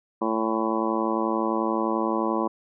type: harmonic tone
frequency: 111.4 Hz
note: A2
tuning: 22 cents sharp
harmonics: 2 / 3 / 4 / 5 / 6 / 7 / 8 / 9 / 10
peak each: -29 / -27 / -33 / -31 / -37 / -34 / -36 / -29 / -34 dBFS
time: 0.21-2.48 s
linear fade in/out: 10 ms
effects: none